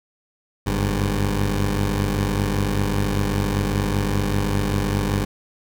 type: tone pair together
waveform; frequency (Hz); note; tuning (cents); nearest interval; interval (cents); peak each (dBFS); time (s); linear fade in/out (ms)
15% pulse; 47.8 / 100.7; G1 / G2; -43 / +47; octave + minor second; 1290; -16; 0.66-5.25; 10
effects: none